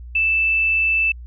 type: tone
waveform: sine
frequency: 2642 Hz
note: E7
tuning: 3 cents sharp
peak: -15 dBFS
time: 0.15-1.12 s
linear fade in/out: 5 ms
effects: added 60 Hz sine -33 dBFS peak until 1.26 s